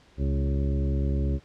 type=harmonic tone with a mistuned harmonic; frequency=69.3 Hz; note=C#2; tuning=in tune; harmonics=1 / 2 / 3 / 4 / 5 / 6 / 8; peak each=-24 / -30 / -34 / -36 / -38 / -40 / -42 dBFS; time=0.17-1.4 s; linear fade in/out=50 ms; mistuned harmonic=2; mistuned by=-28 cents; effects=pink hiss -57 dBFS RMS until 1.44 s + low-pass 5000 Hz 12 dB/octave